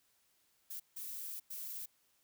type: noise bursts at uneven times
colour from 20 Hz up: violet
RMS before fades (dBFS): -44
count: 3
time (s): 0.7-0.8 / 0.96-1.4 / 1.5-1.86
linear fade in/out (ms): 10
effects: white hiss -74 dBFS RMS until 2.23 s